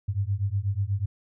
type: beating tone pair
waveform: sine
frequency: 95.6 / 103.8 Hz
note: G2 / G#2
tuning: -43 / 0 cents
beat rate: 8.2 Hz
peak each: -27 dBFS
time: 0.08-1.06 s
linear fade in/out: 10 ms
effects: none